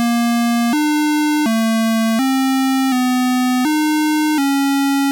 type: tone with pitch steps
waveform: square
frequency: 235.5 / 300.9 / 224.5 / 265.3 / 251.9 / 305.5 / 277 Hz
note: A#3 / D4 / A3 / C4 / B3 / D#4 / C#4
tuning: +18 / +42 / +35 / +24 / +34 / -32 / -1 cents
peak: -14 dBFS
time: 0-5.11 s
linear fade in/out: 0 ms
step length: 730 ms
effects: none